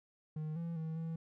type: tone with pitch steps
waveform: triangle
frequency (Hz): 154.8 / 167.9 / 160 / 163.4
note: D#3 / E3 / D#3 / E3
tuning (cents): -9 / +32 / +49 / -15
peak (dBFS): -35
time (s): 0.36-1.16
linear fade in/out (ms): 5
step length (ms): 200
effects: none